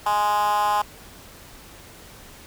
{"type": "tone with high-pass filter", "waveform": "10% pulse", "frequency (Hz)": 207.7, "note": "G#3", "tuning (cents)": 0, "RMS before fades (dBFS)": -21, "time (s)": [0.06, 0.82], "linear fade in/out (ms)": 5, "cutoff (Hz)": 910, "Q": 8.7, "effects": ["pink hiss -45 dBFS RMS until 2.46 s"]}